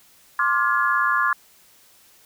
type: chord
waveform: sine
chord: D half-diminished seventh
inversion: third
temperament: just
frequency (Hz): 1057.2 / 1174.7 / 1409.6 / 1691.5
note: C6 / D6 / F6 / Ab6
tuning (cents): +18 / 0 / +16 / +31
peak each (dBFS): -23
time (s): 0.39-1.33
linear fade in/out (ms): 2
effects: white hiss -54 dBFS RMS until 2.25 s